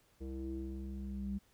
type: tone with low-pass filter sweep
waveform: square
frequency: 66.3 Hz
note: C2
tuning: 23 cents sharp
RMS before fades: -41 dBFS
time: 0.2-1.39 s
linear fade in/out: 20 ms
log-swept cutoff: 400 to 200 Hz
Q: 6.7
effects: pink hiss -70 dBFS RMS until 1.53 s